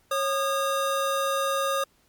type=tone pair together; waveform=square; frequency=546 / 1224.3 Hz; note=C#5 / D#6; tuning=-26 / -28 cents; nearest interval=octave + major second; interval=1398 cents; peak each=-27 dBFS; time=0.11-1.84 s; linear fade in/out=5 ms; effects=pink hiss -64 dBFS RMS until 2.08 s + MP3 96 kbps